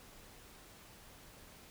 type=silence; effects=pink hiss -57 dBFS RMS until 1.7 s